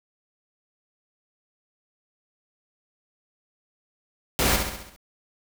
pink noise with echo, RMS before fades -22 dBFS, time 4.39-4.56 s, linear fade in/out 0 ms, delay 67 ms, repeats 6, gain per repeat -5 dB, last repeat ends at 4.962 s, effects none

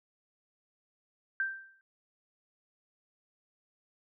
sine tone with exponential decay, 1568 Hz, G6, in tune, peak -26 dBFS, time 1.4-1.81 s, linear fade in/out 1 ms, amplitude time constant 87 ms, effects none

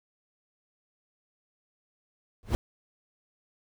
brown noise with exponential growth, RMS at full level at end -20 dBFS, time 2.43-2.55 s, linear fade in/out 0 ms, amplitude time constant 26 ms, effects none

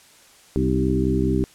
harmonic tone with a mistuned harmonic, 64.8 Hz, C2, 16 cents flat, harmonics 1 / 2 / 3 / 4 / 5 / 6, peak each -25 / -25 / -25 / -25 / -25 / -25 dBFS, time 0.56-1.44 s, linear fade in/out 0 ms, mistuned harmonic 5, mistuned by -33 cents, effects white hiss -51 dBFS RMS until 1.54 s + low-pass 10000 Hz 12 dB/octave

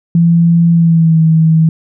sine tone with pitch glide, 168.7 to 160.62 Hz, E3 to E3, +40 to -45 cents, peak -5 dBFS, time 0.15-1.69 s, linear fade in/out 2 ms, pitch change -85 cents, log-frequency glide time 0.73-1.2 s, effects none

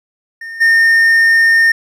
triangle tone with level steps, 1824 Hz, A#6, 38 cents flat, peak -23 / -5 dBFS, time 0.41-1.72 s, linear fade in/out 5 ms, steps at 0.6 s, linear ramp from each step 20 ms, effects none

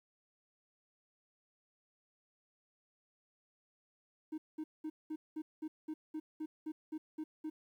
triangle tone bursts, 311.1 Hz, D#4, in tune, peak -35 dBFS, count 13, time 4.32-7.5 s, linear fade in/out 10 ms, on 60 ms, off 200 ms, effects tanh soft clip ceiling -32 dBFS + 12-bit

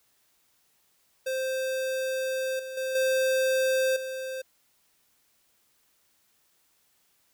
square tone with level steps, 523.3 Hz, C5, in tune, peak -28 / -36 / -29 / -23 / -33 dBFS, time 1.26-4.42 s, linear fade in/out 10 ms, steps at 2.59 / 2.77 / 2.95 / 3.96 s, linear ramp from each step 5 ms, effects white hiss -68 dBFS RMS until 7.33 s

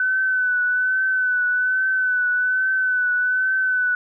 sine tone with vibrato, 1506 Hz, F#6, 30 cents sharp, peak -17 dBFS, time 0-3.95 s, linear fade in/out 2 ms, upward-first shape triangle, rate 1.2 Hz, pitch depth 37 cents each way, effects none

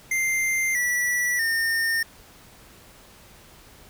square tone with pitch steps, 2093 / 1952.8 / 1822.1 Hz, C7 / B6 / A#6, 0 / -20 / -40 cents, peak -22 dBFS, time 0.11-2.03 s, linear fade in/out 5 ms, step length 640 ms, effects pink hiss -50 dBFS RMS until 3.89 s

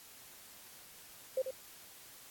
sine tone with echo, 523.3 Hz, C5, in tune, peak -29 dBFS, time 1.37-1.42 s, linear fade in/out 5 ms, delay 89 ms, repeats 1, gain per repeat -7 dB, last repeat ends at 1.509 s, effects white hiss -55 dBFS RMS until 2.3 s + AAC 64 kbps

